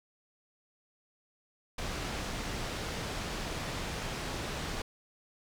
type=low-pass noise; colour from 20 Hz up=pink; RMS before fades=-37 dBFS; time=1.78-4.82 s; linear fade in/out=5 ms; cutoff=6200 Hz; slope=12 dB/octave; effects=none